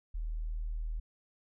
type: tone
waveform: sine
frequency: 39.54 Hz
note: D#1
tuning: 29 cents sharp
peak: -33 dBFS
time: 0.14-1 s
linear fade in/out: 10 ms
effects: none